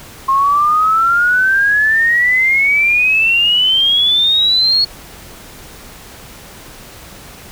sine exponential sweep, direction up, 1066 to 4371 Hz, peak -9 dBFS, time 0.28-4.85 s, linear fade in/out 10 ms, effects pink hiss -36 dBFS RMS until 7.51 s

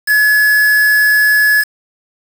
triangle tone with quantisation, 1703 Hz, G#6, 43 cents sharp, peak -6 dBFS, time 0.06-1.65 s, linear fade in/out 50 ms, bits 3, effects none

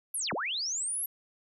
sine linear two-way sweep, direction down then up, 11690 to 125.2 to 11690 Hz, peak -30 dBFS, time 0.14-1.06 s, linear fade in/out 5 ms, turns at 0.33 s, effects none

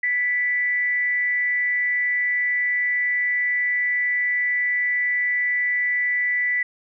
sine tone with frequency modulation, 1975.5 Hz, B6, in tune, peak -19 dBFS, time 0.03-6.63 s, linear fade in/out 5 ms, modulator 280 Hz, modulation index 0.22, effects none

